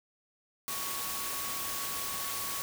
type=tone in noise; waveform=sine; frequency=1116 Hz; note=C#6; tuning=11 cents sharp; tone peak=-42 dBFS; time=0.68-2.62 s; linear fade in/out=0 ms; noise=white; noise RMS=-36 dBFS; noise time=0.68-2.62 s; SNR=-9 dB; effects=none